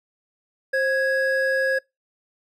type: tone pair together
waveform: triangle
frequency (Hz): 529.9 / 1661.2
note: C5 / G#6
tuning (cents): +22 / 0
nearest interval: octave + minor sixth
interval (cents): 1978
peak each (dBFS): -20 / -20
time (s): 0.73-1.79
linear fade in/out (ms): 10
effects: noise-tail reverb RT60 0.2 s tail -25 dB re dry